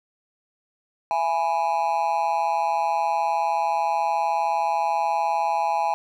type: tone with amplitude modulation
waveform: triangle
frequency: 830.6 Hz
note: G#5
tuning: in tune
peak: -14 dBFS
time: 1.11-5.94 s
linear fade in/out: 0 ms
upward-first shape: sine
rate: 159 Hz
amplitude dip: 100%
effects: none